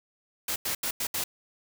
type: noise bursts at uneven times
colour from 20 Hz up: white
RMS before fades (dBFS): -30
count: 5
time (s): 0.48-0.56 / 0.65-0.75 / 0.83-0.91 / 1-1.07 / 1.14-1.24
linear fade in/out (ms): 5
effects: none